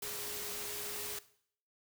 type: tone in noise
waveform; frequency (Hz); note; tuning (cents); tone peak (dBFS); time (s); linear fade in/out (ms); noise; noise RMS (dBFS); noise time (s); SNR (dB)
sine; 415.3; G#4; 0; -49; 0.02-1.19; 5; white; -41; 0.02-1.19; -11
effects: noise-tail reverb RT60 0.6 s tail -17 dB re dry